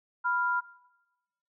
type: tone pair together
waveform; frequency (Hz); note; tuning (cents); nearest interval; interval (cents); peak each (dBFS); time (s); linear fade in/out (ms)
sine; 986.4 / 1395; B5 / F6; -2 / -2; tritone; 600; -29 / -27; 0.24-0.61; 20
effects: noise-tail reverb RT60 1.0 s tail -19 dB re dry